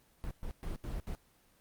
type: noise bursts at uneven times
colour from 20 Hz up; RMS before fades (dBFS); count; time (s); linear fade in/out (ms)
brown; -38; 5; 0.24-0.31 / 0.43-0.51 / 0.63-0.76 / 0.84-1 / 1.07-1.15; 0
effects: pink hiss -67 dBFS RMS until 1.6 s + Opus 24 kbps